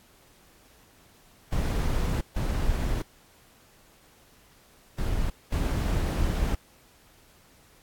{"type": "noise bursts at uneven times", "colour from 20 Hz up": "brown", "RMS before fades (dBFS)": -26, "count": 4, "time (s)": [[1.52, 2.21], [2.36, 3.02], [4.98, 5.3], [5.52, 6.55]], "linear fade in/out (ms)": 5, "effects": ["pink hiss -58 dBFS RMS until 7.82 s", "AAC 64 kbps"]}